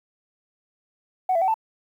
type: tone with pitch steps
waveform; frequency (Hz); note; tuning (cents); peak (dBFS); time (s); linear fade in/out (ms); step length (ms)
sine; 744 / 669 / 759 / 887; F#5 / E5 / F#5 / A5; +9 / +25 / +44 / +14; -17; 1.29-1.542; 5; 63
effects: tanh soft clip ceiling -14 dBFS + 9-bit